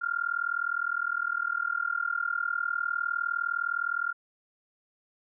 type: tone with amplitude modulation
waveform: sine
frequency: 1400 Hz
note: F6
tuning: 4 cents sharp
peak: -23 dBFS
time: 0.01-4.13 s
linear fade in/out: 20 ms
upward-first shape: sine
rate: 39.7 Hz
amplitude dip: 95%
effects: none